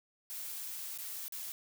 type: noise with dropouts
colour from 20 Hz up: blue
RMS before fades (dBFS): -42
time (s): 0.3-1.52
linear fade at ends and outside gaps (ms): 0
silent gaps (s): 0.977-0.986 / 1.281-1.323
effects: none